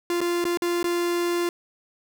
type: tone with dropouts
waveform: 45% pulse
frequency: 347.4 Hz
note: F4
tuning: 9 cents flat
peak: -22 dBFS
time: 0.1-1.49 s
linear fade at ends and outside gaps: 1 ms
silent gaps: 0.206-0.214 / 0.442-0.452 / 0.573-0.621 / 0.829-0.842 s
effects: none